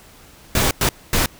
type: noise bursts at uneven times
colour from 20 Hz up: pink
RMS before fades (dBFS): -17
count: 3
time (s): 0.55-0.71 / 0.81-0.89 / 1.13-1.26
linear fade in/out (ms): 2
effects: pink hiss -46 dBFS RMS until 1.39 s